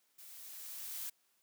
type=noise with level ramp; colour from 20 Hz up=blue; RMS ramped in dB=-54 to -41 dBFS; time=0.18-1.1 s; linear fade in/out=10 ms; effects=white hiss -75 dBFS RMS until 1.42 s + high-pass 150 Hz 12 dB/octave